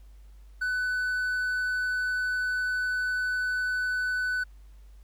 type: tone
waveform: triangle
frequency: 1498 Hz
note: F#6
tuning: 21 cents sharp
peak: -24 dBFS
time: 0.61-4.44 s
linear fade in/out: 10 ms
effects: added 50 Hz sine -47 dBFS peak until 5.03 s + pink hiss -67 dBFS RMS until 5.03 s